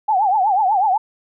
sine tone with vibrato, 801 Hz, G5, 37 cents sharp, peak -13 dBFS, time 0.08-0.98 s, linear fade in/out 10 ms, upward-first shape triangle, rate 8.1 Hz, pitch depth 200 cents each way, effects none

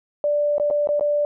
sine tone with dropouts, 587.3 Hz, D5, in tune, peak -17 dBFS, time 0.24-1.25 s, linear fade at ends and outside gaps 1 ms, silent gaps 0.582-0.598 / 0.702-0.709 / 0.873-0.889 / 0.996-1.009 s, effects none

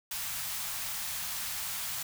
white band-stop noise, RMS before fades -36 dBFS, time 0.11-2.03 s, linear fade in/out 5 ms, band 180 to 720 Hz, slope 24 dB/octave, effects none

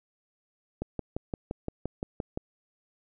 click train, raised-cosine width 2 ms, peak -18 dBFS, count 10, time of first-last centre 0.82-2.374 s, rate 5.79 Hz, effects none

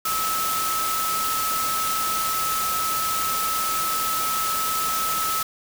sine tone in noise, 1300 Hz, E6, 24 cents flat, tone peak -24 dBFS, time 0.05-5.43 s, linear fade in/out 5 ms, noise white, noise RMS -27 dBFS, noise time 0.05-5.43 s, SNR 0 dB, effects none

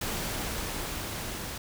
pink noise with level ramp, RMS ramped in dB -32 to -37 dBFS, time 0.01-1.58 s, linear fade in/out 5 ms, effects none

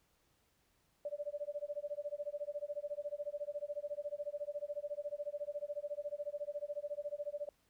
sine tone with tremolo, 585 Hz, D5, 7 cents flat, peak -35 dBFS, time 1.05-7.49 s, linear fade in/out 2 ms, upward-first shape sine, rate 14 Hz, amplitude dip 100%, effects pink hiss -75 dBFS RMS until 7.69 s

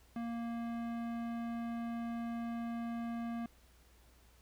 sine tone with tanh clipping, 233.1 Hz, A#3, in tune, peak -39 dBFS, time 0.16-3.46 s, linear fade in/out 2 ms, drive 17 dB, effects added 60 Hz sine -63 dBFS peak until 4.41 s + pink hiss -67 dBFS RMS until 4.41 s

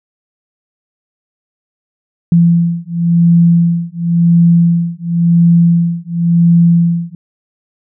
sine beating tone pair, 169.5 / 170.44 Hz, E3 / F3, +49 / -42 cents, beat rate 0.94 Hz, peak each -10 dBFS, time 2.32-7.15 s, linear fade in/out 2 ms, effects none

